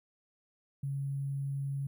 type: tone with sample-and-hold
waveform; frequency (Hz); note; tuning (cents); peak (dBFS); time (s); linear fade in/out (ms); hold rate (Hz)
sine; 138.59; C#3; 0; -32; 0.83-1.87; 5; 11025
effects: none